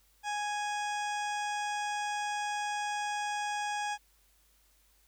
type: harmonic tone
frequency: 830 Hz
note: G#5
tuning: 1 cent flat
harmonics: 1 / 2 / 3 / 4 / 6 / 7 / 8 / 9 / 10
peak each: -33 / -39 / -43 / -45 / -49 / -50 / -51 / -52 / -53 dBFS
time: 0.23-3.98 s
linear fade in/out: 50 ms
effects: added 50 Hz sine -68 dBFS peak until 5.07 s + white hiss -68 dBFS RMS until 5.07 s